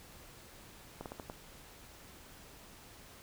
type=slowing click train; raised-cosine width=1 ms; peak=-28 dBFS; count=5; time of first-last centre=1.01-1.299 s; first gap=48 ms; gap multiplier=1.28; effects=pink hiss -55 dBFS RMS until 3.22 s